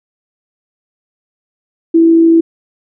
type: tone with amplitude modulation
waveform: sine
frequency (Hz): 330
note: E4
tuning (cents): +2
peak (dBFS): -3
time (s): 1.94-2.41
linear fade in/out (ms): 10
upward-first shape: sine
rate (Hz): 53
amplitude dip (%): 25
effects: none